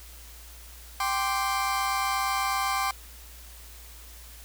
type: chord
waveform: 35% pulse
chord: G suspended fourth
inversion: none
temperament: equal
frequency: 784 / 1046.5 / 1174.7 Hz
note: G5 / C6 / D6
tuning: 0 / 0 / 0 cents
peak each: -28 dBFS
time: 1-2.91 s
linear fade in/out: 2 ms
effects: added 58 Hz sine -46 dBFS peak until 4.44 s + white hiss -49 dBFS RMS until 4.44 s